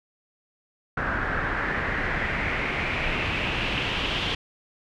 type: noise with low-pass filter sweep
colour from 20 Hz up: pink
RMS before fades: -27 dBFS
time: 0.97-4.35 s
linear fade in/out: 5 ms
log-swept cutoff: 1500 to 3200 Hz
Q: 3.8
effects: none